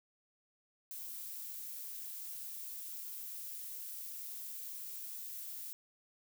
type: noise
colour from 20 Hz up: violet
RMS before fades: -45 dBFS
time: 0.91-5.73 s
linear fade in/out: 0 ms
effects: none